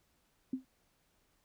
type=tone with exponential decay; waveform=sine; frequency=260 Hz; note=C4; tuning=11 cents flat; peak=-29 dBFS; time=0.53-0.65 s; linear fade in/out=5 ms; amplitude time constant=25 ms; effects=pink hiss -74 dBFS RMS until 1.44 s